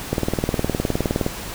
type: click train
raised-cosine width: 2 ms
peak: -6 dBFS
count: 23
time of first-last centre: 0.13-1.264 s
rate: 19.4 Hz
effects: pink hiss -32 dBFS RMS until 1.54 s